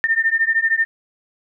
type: beating tone pair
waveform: sine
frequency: 1802 / 1815 Hz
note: A6 / A#6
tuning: +41 / -47 cents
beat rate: 13 Hz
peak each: -18 dBFS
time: 0.04-0.85 s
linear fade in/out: 0 ms
effects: none